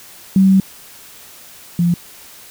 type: tone pair in turn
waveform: sine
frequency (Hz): 191.6 / 173.11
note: G3 / F3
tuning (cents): -39 / -15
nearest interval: major second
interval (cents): 176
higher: first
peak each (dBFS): -7 / -11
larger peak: first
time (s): 0.36-0.6 / 1.79-1.94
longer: first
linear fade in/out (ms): 2
effects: white hiss -40 dBFS RMS until 2.5 s